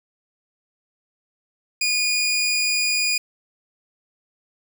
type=tone; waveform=20% pulse; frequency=2449 Hz; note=D#7; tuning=28 cents flat; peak=-14 dBFS; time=1.81-3.18 s; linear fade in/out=5 ms; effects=none